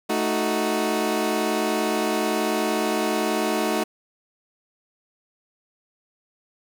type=chord; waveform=20% pulse; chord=D# diminished; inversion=second; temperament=equal; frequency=220 / 311.1 / 370 Hz; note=A3 / D#4 / F#4; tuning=0 / 0 / 0 cents; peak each=-21 dBFS; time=0.09-3.84 s; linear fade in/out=10 ms; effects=none